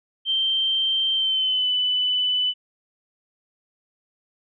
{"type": "tone with pitch glide", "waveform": "sine", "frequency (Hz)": [3136, 2994], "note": ["G7", "F#7"], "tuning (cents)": [0, 20], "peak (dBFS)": -19, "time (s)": [0.25, 2.54], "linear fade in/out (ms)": 50, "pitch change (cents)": -80, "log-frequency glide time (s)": [1.14, 1.7], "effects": []}